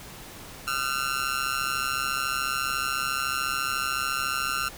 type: tone with amplitude modulation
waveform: sawtooth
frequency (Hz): 1366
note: F6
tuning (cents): -39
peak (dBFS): -18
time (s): 0.67-4.69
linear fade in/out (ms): 10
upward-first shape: sine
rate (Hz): 134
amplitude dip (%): 100
effects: pink hiss -43 dBFS RMS until 4.77 s